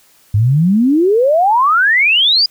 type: exponential sweep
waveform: sine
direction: up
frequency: 98 to 4978 Hz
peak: -8 dBFS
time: 0.34-2.46 s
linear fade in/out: 5 ms
effects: white hiss -50 dBFS RMS until 2.5 s